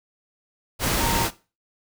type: tone in noise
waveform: sine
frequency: 925 Hz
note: A#5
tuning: 14 cents flat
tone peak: -27 dBFS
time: 0.97-1.27 s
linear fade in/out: 50 ms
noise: pink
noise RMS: -23 dBFS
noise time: 0.79-1.31 s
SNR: -7 dB
effects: noise-tail reverb RT60 0.3 s tail -17 dB re dry